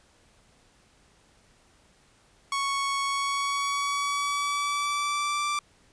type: tone with pitch glide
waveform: sawtooth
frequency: 1108.7 to 1173.3 Hz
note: C#6 to D6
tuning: 0 to -2 cents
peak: -22 dBFS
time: 2.52-5.59 s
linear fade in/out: 2 ms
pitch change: +98 cents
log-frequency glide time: 3.04-5.48 s
effects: pink hiss -61 dBFS RMS until 5.92 s + resampled to 22050 Hz